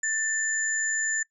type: tone pair together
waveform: sine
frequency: 1774 / 7096 Hz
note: A6 / A8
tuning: +14 / +14 cents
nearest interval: 2 octaves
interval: 2400 cents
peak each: -27 / -28 dBFS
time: 0.03-1.23 s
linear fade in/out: 5 ms
effects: noise-tail reverb RT60 0.1 s tail -21 dB re dry